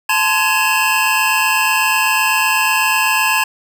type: tone cluster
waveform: square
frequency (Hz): 875 / 1035 / 1674 / 2577 / 2749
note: A5 / C6 / G#6 / E7 / F7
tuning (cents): -10 / -19 / +13 / -40 / -28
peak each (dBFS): -20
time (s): 0.09-3.44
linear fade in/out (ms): 5
effects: none